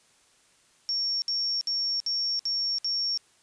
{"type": "tone bursts", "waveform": "sine", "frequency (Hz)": 5500, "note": "F8", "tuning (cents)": -27, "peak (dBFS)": -25, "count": 6, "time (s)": [0.89, 3.175], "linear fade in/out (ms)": 0, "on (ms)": 330, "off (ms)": 61, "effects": ["white hiss -62 dBFS RMS until 3.42 s", "resampled to 22050 Hz"]}